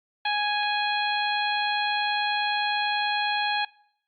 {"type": "harmonic tone", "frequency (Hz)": 830.6, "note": "G#5", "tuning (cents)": 0, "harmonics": [1, 2, 3, 4, 5], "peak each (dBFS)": [-26, -29, -31, -32, -33], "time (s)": [0.25, 3.65], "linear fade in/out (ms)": 5, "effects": ["noise-tail reverb RT60 0.7 s tail -23 dB re dry", "Opus 48 kbps"]}